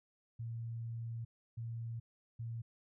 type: tone bursts at uneven times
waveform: sine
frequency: 115.4 Hz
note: A#2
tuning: 17 cents flat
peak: -39 dBFS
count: 3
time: 0.39-1.25 / 1.57-2 / 2.39-2.62 s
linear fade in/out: 10 ms
effects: none